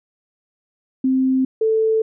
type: tone pair in turn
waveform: sine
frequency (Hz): 261.6 / 441.7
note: C4 / A4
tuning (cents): 0 / +7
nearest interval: major sixth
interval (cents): 907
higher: second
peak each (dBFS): -14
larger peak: neither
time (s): 1.04-1.45 / 1.61-2.02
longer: neither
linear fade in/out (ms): 5
effects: none